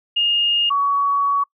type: tone pair in turn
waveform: sine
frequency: 2839 / 1126.7 Hz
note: F7 / C#6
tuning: +28 / +28 cents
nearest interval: octave + major third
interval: 1600 cents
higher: first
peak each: -15 dBFS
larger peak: neither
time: 0.16-0.7 / 0.7-1.44 s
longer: second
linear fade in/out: 10 ms
effects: noise-tail reverb RT60 0.1 s tail -25 dB re dry